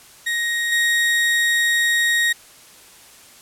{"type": "tone with level steps", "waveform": "35% pulse", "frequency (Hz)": 1876, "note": "A#6", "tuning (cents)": 11, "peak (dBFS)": [-18, -14], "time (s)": [0.26, 2.33], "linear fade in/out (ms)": 10, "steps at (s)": 0.72, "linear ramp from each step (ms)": 2, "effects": ["white hiss -46 dBFS RMS until 3.41 s", "low-pass 12000 Hz 12 dB/octave"]}